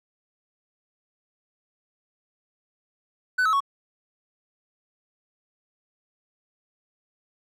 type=tone with pitch steps; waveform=triangle; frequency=1500 / 1290.8 / 1110.8 Hz; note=F#6 / E6 / C#6; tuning=+23 / -37 / +3 cents; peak=-17 dBFS; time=3.38-3.605 s; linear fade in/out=10 ms; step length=75 ms; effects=none